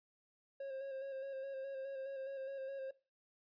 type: tone with vibrato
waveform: triangle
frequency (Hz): 540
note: C#5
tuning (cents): -45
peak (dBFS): -39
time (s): 0.6-2.91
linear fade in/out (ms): 5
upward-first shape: square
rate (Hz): 4.8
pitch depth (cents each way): 26
effects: noise-tail reverb RT60 0.3 s tail -19 dB re dry + resampled to 11025 Hz